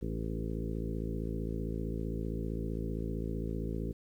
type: harmonic tone with a mistuned harmonic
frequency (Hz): 55.4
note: A1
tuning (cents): +13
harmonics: 1 / 2 / 3 / 4 / 5 / 6 / 7 / 8 / 9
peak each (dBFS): -37 / -41 / -40 / -42 / -44 / -46 / -44 / -46 / -50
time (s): 0.01-3.93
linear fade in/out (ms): 20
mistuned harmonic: 6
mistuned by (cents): -21
effects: 11-bit